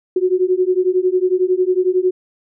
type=beating tone pair; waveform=sine; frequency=362.2 / 373.2 Hz; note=F#4 / F#4; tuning=-37 / +15 cents; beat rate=11 Hz; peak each=-16 dBFS; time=0.16-2.11 s; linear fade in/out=5 ms; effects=none